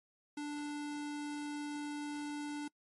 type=tone; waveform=square; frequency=293.7 Hz; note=D4; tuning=in tune; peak=-39 dBFS; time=0.37-2.68 s; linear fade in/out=5 ms; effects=noise-tail reverb RT60 0.1 s tail -25 dB re dry + MP3 48 kbps